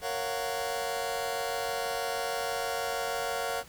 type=chord; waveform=sawtooth; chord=Gb major seventh; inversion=first; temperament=just; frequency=462.5 / 555 / 693.7 / 740 Hz; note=Bb4 / Db5 / F5 / Gb5; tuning=-14 / +2 / -12 / 0 cents; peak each=-32 dBFS; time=0.01-3.64 s; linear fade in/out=50 ms; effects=pink hiss -52 dBFS RMS until 3.68 s